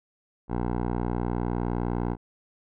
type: tone with low-pass filter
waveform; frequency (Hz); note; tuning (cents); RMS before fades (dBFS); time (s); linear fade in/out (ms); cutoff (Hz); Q
10% pulse; 59.9; A#1; +48; -28; 0.48-2.17; 50; 910; 1.3
effects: none